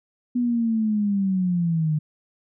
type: linear sweep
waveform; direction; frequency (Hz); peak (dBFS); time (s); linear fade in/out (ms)
sine; down; 246.9 to 150; -19; 0.35-1.99; 10
effects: none